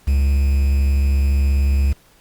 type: tone with quantisation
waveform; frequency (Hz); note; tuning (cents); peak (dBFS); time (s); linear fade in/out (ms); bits
triangle; 69.2; C#2; -2; -11; 0.07-1.93; 10; 6
effects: pink hiss -53 dBFS RMS until 2.2 s + Opus 48 kbps